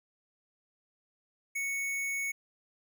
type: tone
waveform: square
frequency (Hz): 2217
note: C#7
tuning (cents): 0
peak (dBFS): -32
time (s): 1.55-2.32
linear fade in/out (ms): 10
effects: none